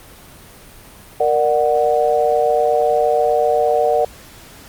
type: chord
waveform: sine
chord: Bb augmented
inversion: none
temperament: equal with one note detuned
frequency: 466.2 / 594.5 / 740 Hz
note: Bb4 / D5 / F#5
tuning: 0 / +21 / 0 cents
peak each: -17 dBFS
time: 1.2-4.05 s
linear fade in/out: 5 ms
effects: pink hiss -41 dBFS RMS until 4.68 s + Opus 32 kbps